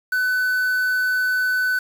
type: tone with quantisation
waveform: triangle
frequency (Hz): 1504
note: F#6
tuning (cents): +28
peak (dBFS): -16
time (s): 0.12-1.79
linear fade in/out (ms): 5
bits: 6
effects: none